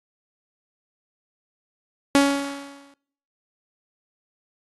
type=tone with exponential decay; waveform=sawtooth; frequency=280 Hz; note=C#4; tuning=18 cents sharp; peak=-8 dBFS; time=2.15-2.94 s; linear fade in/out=0 ms; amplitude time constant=170 ms; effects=noise-tail reverb RT60 0.6 s tail -22 dB re dry + AAC 32 kbps